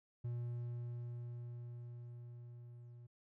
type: tone with level ramp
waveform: triangle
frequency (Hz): 120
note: B2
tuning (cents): -49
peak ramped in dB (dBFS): -36 to -51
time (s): 0.24-3.07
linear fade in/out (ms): 10
effects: none